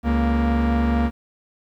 45% pulse tone pair together, 69.67 / 233.6 Hz, C#2 / A#3, +9 / +4 cents, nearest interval octave + major sixth, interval 2095 cents, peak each -20 dBFS, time 0.03-1.11 s, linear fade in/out 50 ms, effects low-pass 2000 Hz 12 dB/octave + 9-bit

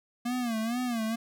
square tone with vibrato, 235 Hz, A#3, 14 cents sharp, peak -29 dBFS, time 0.25-1.16 s, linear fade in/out 10 ms, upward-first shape sine, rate 2.2 Hz, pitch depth 120 cents each way, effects none

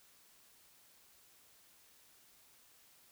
silence, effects white hiss -65 dBFS RMS until 3.11 s

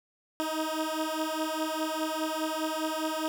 15% pulse beating tone pair, 312.3 / 317.2 Hz, D#4 / D#4, +7 / +33 cents, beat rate 4.9 Hz, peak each -26 dBFS, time 0.4-3.28 s, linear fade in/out 0 ms, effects none

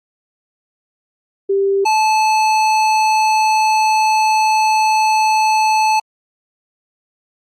sine / square tone pair in turn, 393.6 / 868.9 Hz, G4 / A5, +7 / -22 cents, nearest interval octave + major second, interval 1371 cents, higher second, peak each -12 dBFS, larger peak neither, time 1.49-1.85 / 1.85-6 s, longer second, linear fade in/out 10 ms, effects low-pass 7000 Hz 12 dB/octave + Opus 48 kbps

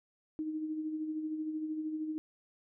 sine tone with tremolo, 311.1 Hz, D#4, in tune, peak -32 dBFS, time 0.39-2.18 s, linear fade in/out 0 ms, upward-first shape sine, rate 13 Hz, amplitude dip 45%, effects none

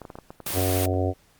clicks, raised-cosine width 1 ms, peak -24 dBFS, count 12, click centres 0.017 / 0.052 / 0.102 / 0.155 / 0.187 / 0.305 / 0.403 / 0.465 / 0.505 / 0.536 / 0.578 / 0.616 s
white noise, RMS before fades -29 dBFS, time 0.46-0.86 s, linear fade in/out 5 ms
harmonic tone, 92.5 Hz, F#2, in tune, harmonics 1 / 3 / 4 / 5 / 6 / 7 / 8, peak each -24 / -29 / -30 / -31 / -32 / -32 / -33 dBFS, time 0.53-1.14 s, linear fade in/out 50 ms
effects pink hiss -60 dBFS RMS until 1.39 s + Opus 48 kbps

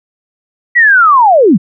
sine linear sweep, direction down, 1970 to 148.6 Hz, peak -3 dBFS, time 0.75-1.58 s, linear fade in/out 20 ms, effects none

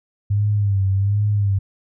sine tone with vibrato, 100.3 Hz, G2, 40 cents sharp, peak -15 dBFS, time 0.3-1.59 s, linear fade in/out 10 ms, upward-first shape sine, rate 1.3 Hz, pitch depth 70 cents each way, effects none

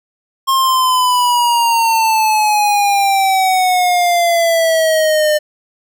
square exponential sweep, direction down, 1074 to 601 Hz, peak -11 dBFS, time 0.47-5.39 s, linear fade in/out 20 ms, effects none

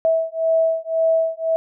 sine beating tone pair, 650 / 651.9 Hz, E5 / E5, -24 / -19 cents, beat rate 1.9 Hz, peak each -19 dBFS, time 0.05-1.56 s, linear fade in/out 0 ms, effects none

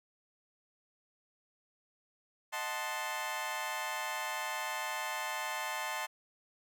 20% pulse chord, D# diminished seventh, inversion none, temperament equal, 622.3 / 740 / 880 / 1046.5 Hz, D#5 / F#5 / A5 / C6, 0 / 0 / 0 / 0 cents, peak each -39 / -39 / -34 / -35 dBFS, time 2.52-6.07 s, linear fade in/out 20 ms, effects none

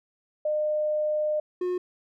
sine / triangle tone pair in turn, 607 / 360.9 Hz, D#5 / F#4, -43 / -43 cents, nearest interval major sixth, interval 900 cents, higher first, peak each -23 / -23 dBFS, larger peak neither, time 0.45-1.4 / 1.61-1.78 s, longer first, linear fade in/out 5 ms, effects none

